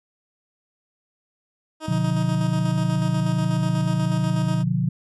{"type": "tone with tremolo", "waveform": "15% pulse", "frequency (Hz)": 314.1, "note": "D#4", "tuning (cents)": 16, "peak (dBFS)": -22, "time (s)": [1.8, 4.64], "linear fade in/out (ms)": 50, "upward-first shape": "square", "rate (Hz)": 8.2, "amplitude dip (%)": 40}
{"type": "chord", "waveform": "sine", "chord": "B diminished", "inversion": "none", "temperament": "just", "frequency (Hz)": [123.47, 148.16, 177.8], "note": ["B2", "D3", "F3"], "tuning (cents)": [0, 16, 31], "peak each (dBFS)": [-24, -24, -23], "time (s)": [1.88, 4.89], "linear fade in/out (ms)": 5}
{"effects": ["resampled to 24000 Hz"]}